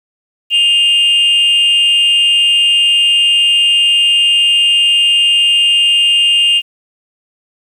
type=tone with frequency modulation; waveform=sine; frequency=2815 Hz; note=F7; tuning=13 cents sharp; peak=-5 dBFS; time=0.5-6.62 s; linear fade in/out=50 ms; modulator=312 Hz; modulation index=0.42; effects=tanh soft clip ceiling -6 dBFS + 7-bit